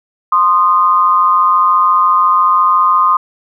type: tone pair together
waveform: sine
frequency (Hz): 1046.5 / 1232.3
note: C6 / D#6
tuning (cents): 0 / -17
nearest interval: minor third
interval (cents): 283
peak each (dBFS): -10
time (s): 0.32-3.17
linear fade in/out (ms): 5
effects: none